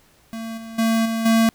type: tone with level steps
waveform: square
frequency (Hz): 225.8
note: A3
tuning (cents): +45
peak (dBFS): -29 / -34 / -17 / -22 / -14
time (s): 0.33-1.49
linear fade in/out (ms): 0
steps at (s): 0.57 / 0.78 / 1.05 / 1.25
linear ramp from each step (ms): 10
effects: pink hiss -56 dBFS RMS until 1.54 s